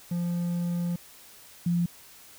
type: tone pair in turn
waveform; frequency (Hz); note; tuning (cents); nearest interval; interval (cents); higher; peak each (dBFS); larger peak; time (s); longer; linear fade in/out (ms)
triangle / sine; 173.6 / 172.92; F3 / F3; -10 / -17; unison; 7; first; -24 / -22; second; 0.11-0.96 / 1.66-1.86; first; 5
effects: white hiss -51 dBFS RMS until 2.38 s